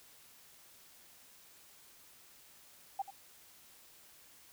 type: tone with echo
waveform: sine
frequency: 789 Hz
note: G5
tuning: 11 cents sharp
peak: -32 dBFS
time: 2.99-3.02 s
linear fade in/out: 5 ms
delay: 86 ms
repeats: 1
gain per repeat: -13 dB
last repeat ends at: 3.106 s
effects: white hiss -60 dBFS RMS until 4.52 s